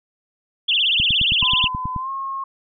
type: tone with vibrato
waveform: sine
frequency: 3083 Hz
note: G7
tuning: 29 cents flat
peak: -15 dBFS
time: 0.68-1.68 s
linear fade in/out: 10 ms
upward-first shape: triangle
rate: 17 Hz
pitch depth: 280 cents each way
type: click train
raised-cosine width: 5 ms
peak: -15 dBFS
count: 10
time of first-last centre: 1-1.963 s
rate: 9.35 Hz
type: tone with pitch glide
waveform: sine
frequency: 1015 to 1081.6 Hz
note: B5 to C#6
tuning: +47 to -43 cents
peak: -24 dBFS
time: 1.42-2.44 s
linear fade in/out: 5 ms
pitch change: +110 cents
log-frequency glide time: 1.97-2.1 s
effects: none